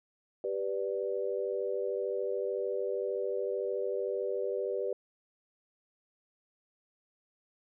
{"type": "chord", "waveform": "sine", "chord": "G major", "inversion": "none", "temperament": "equal", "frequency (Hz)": [392, 493.9, 587.3], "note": ["G4", "B4", "D5"], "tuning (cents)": [0, 0, 0], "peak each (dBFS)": [-34, -34, -37], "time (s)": [0.44, 4.93], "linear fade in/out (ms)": 2, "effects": []}